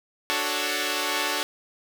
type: chord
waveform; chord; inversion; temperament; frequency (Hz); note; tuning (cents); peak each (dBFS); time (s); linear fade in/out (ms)
5% pulse; D major seventh; none; equal; 293.7 / 370 / 440 / 554.4; D4 / F#4 / A4 / C#5; 0 / 0 / 0 / 0; -19; 0.3-1.43; 0
effects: none